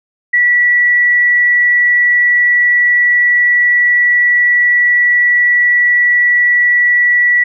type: tone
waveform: sine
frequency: 1948 Hz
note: B6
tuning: 24 cents flat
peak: -7 dBFS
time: 0.33-7.44 s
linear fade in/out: 10 ms
effects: none